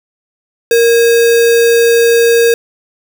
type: tone with sample-and-hold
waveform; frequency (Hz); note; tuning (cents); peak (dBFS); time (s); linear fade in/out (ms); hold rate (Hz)
sine; 466.2; A#4; 0; -5; 0.71-2.54; 2; 2100
effects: none